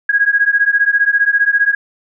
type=beating tone pair; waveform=sine; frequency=1639 / 1654 Hz; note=G#6 / G#6; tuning=-23 / -8 cents; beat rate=15 Hz; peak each=-13 dBFS; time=0.09-1.75 s; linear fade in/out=5 ms; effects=none